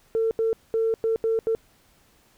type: tone bursts at uneven times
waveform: sine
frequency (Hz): 449.9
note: A4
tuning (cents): +39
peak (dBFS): -19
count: 6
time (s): 0.15-0.31 / 0.39-0.53 / 0.74-0.94 / 1.04-1.16 / 1.24-1.39 / 1.47-1.55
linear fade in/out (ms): 0
effects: tanh soft clip ceiling -15 dBFS + pink hiss -60 dBFS RMS until 2.37 s